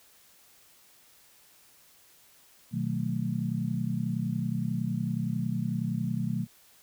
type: chord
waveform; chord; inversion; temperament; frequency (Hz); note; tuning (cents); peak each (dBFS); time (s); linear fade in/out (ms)
sine; B dominant seventh; none; just; 123.47 / 154.34 / 185.21 / 222.2; B2 / D#3 / F#3 / A3; 0 / -14 / +2 / +17; -33; 2.71-6.47; 50
effects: white hiss -59 dBFS RMS until 6.82 s